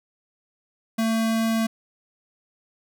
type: tone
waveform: square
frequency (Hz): 224.7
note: A3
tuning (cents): +37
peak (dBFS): -21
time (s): 0.98-1.67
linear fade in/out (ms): 10
effects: none